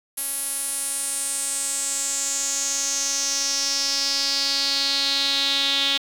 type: tone with band-pass filter sweep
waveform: sawtooth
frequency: 277.2 Hz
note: C#4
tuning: in tune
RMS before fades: -24 dBFS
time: 0.17-5.98 s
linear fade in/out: 10 ms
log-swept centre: 11000 to 3500 Hz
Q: 5.3
effects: 7-bit